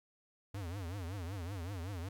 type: tone with vibrato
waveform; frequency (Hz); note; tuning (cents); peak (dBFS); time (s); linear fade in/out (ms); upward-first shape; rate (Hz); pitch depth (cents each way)
square; 92.1; F#2; -7; -40; 0.54-2.09; 5; triangle; 5.3; 240
effects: 13-bit